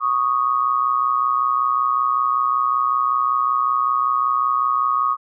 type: tone pair together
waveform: sine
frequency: 1113 / 1238.3 Hz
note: C#6 / D#6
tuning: +7 / -9 cents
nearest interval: major second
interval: 184 cents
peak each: -19 dBFS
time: 0-5.17 s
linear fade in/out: 50 ms
effects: none